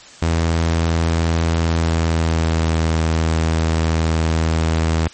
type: tone with pitch glide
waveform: sawtooth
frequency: 82.6 to 80.85 Hz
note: E2 to E2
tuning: +4 to -33 cents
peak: -11 dBFS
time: 0.22-5.08 s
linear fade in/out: 5 ms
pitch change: -37 cents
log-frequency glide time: 1.67-2.76 s
effects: white hiss -41 dBFS RMS until 5.13 s + MP3 32 kbps